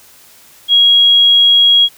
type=tone; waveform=sine; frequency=3300 Hz; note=G#7; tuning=12 cents flat; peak=-5 dBFS; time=0.68-1.89 s; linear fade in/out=50 ms; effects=white hiss -43 dBFS RMS until 1.97 s